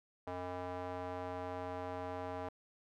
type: tone with band-pass filter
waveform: square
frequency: 90.3 Hz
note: F#2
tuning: 42 cents flat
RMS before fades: -42 dBFS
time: 0.27-2.49 s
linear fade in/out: 5 ms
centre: 750 Hz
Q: 1.6
effects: none